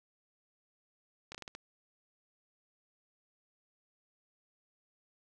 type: slowing click train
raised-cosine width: 0.2 ms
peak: -26 dBFS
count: 6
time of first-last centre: 1.32-1.551 s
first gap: 26 ms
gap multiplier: 1.29
effects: none

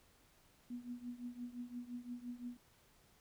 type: tone with tremolo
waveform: sine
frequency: 243.3 Hz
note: B3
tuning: 26 cents flat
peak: -40 dBFS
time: 0.7-2.57 s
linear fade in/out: 5 ms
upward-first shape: triangle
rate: 5.8 Hz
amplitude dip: 90%
effects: pink hiss -69 dBFS RMS until 3.2 s

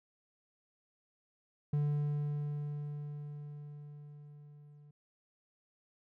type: tone with level ramp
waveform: triangle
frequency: 146.83 Hz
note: D3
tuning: in tune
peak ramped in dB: -26 to -53 dBFS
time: 1.73-4.91 s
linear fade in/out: 5 ms
effects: none

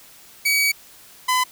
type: tone pair in turn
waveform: sawtooth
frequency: 2269 / 1010.7 Hz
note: C#7 / B5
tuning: +40 / +40 cents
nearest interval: octave + major second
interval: 1400 cents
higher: first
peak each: -13 dBFS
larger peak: neither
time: 0.45-0.72 / 1.28-1.44 s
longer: first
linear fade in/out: 10 ms
effects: white hiss -47 dBFS RMS until 1.51 s

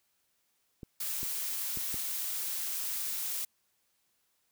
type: clicks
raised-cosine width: 3 ms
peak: -30 dBFS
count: 4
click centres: 0.832 / 1.231 / 1.773 / 1.943 s
type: noise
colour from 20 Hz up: blue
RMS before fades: -35 dBFS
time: 1-3.45 s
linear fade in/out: 5 ms
effects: white hiss -75 dBFS RMS until 4.51 s

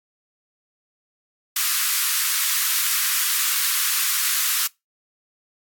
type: high-pass noise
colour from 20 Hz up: white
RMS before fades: -21 dBFS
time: 1.56-4.67 s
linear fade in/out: 5 ms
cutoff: 1100 Hz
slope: 48 dB/octave
effects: noise-tail reverb RT60 0.2 s tail -23 dB re dry + AAC 64 kbps

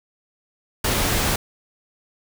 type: noise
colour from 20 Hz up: pink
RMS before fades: -21 dBFS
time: 0.84-1.36 s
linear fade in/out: 5 ms
effects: none

